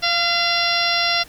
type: harmonic tone with a mistuned harmonic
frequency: 691 Hz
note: F5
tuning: 19 cents flat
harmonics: 1 / 2 / 3 / 4 / 5 / 6 / 7 / 8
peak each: -25 / -25 / -25 / -25 / -25 / -25 / -25 / -25 dBFS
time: 0.02-1.24 s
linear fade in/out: 20 ms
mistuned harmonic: 3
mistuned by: -30 cents
effects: pink hiss -45 dBFS RMS until 1.28 s